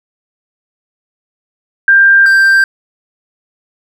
sine / triangle tone pair in turn, 1589 / 1576.2 Hz, G6 / G6, +23 / +9 cents, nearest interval unison, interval 14 cents, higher first, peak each -3 dBFS, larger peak neither, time 1.88-2.26 / 2.26-2.64 s, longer neither, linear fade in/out 2 ms, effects none

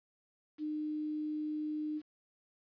sine tone with quantisation, 304.4 Hz, D#4, 38 cents flat, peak -34 dBFS, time 0.58-2.02 s, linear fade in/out 50 ms, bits 10, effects resampled to 11025 Hz

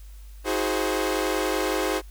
sawtooth chord, Ab dominant seventh, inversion second, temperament equal with one note detuned, 319.3 / 370 / 415.3 / 523.3 Hz, Eb4 / Gb4 / Ab4 / C5, +45 / 0 / 0 / 0 cents, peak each -25 dBFS, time 0.44-2.02 s, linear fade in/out 50 ms, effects added 50 Hz sine -40 dBFS peak until 2.1 s + white hiss -57 dBFS RMS until 2.1 s

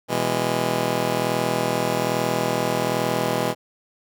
10% pulse chord, E major, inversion second, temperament just, 123.61 / 164.81 / 206 Hz, B2 / E3 / G#3, +2 / 0 / -14 cents, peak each -18 dBFS, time 0.08-3.55 s, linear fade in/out 50 ms, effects none

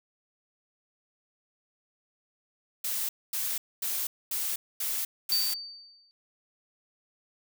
blue noise bursts, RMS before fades -31 dBFS, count 6, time 2.84-5.54 s, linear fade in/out 5 ms, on 250 ms, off 240 ms
sine tone with exponential decay, 4600 Hz, D8, 37 cents flat, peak -22 dBFS, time 5.32-6.11 s, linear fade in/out 0 ms, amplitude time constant 170 ms
effects none

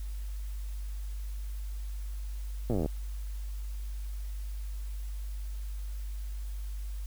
slowing click train, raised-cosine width 2 ms, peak -18 dBFS, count 16, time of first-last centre 2.7-2.86 s, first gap 8 ms, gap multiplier 1.04, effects added 50 Hz sine -34 dBFS peak until 7.06 s + white hiss -56 dBFS RMS until 7.06 s

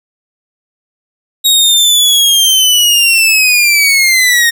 sawtooth linear sweep, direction down, 3800 to 1840 Hz, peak -3 dBFS, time 1.44-4.51 s, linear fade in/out 20 ms, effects none

